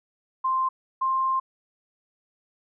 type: tone pair in turn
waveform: sine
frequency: 1046.5 / 1054.4 Hz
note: C6 / C6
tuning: 0 / +13 cents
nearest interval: unison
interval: 13 cents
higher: second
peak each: -21 dBFS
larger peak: neither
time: 0.44-0.69 / 1.01-1.4 s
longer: second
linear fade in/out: 10 ms
effects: none